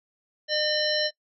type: harmonic tone with a mistuned harmonic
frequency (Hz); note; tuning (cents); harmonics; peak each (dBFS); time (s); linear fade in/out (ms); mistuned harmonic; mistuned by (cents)
607; D#5; -43; 1 / 3 / 5 / 7 / 9; -27 / -30 / -32 / -28 / -31; 0.48-1.11; 50; 7; -69
effects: noise-tail reverb RT60 0.1 s tail -21 dB re dry